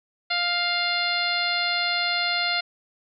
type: harmonic tone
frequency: 700 Hz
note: F5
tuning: 4 cents sharp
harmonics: 1 / 2 / 3 / 4 / 5 / 6 / 7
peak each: -30 / -29 / -28 / -32 / -31 / -27 / -37 dBFS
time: 0.3-2.61 s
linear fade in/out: 10 ms
effects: none